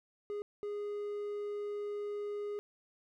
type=tone bursts at uneven times; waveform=triangle; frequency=412.6 Hz; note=G#4; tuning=11 cents flat; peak=-34 dBFS; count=2; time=0.3-0.42 / 0.63-2.59 s; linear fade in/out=0 ms; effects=none